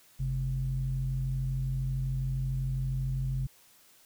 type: tone with low-pass filter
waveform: square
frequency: 43.65 Hz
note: F1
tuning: in tune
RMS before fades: -31 dBFS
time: 0.19-3.47 s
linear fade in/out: 10 ms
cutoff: 140 Hz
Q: 7.6
effects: white hiss -60 dBFS RMS until 4.05 s